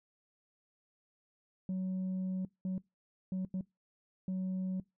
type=tone bursts at uneven times; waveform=sine; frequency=186.7 Hz; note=F#3; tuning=16 cents sharp; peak=-30 dBFS; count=5; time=1.69-2.45 / 2.65-2.78 / 3.32-3.45 / 3.54-3.61 / 4.28-4.8 s; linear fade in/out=2 ms; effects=noise-tail reverb RT60 0.2 s tail -24 dB re dry + tanh soft clip ceiling -32 dBFS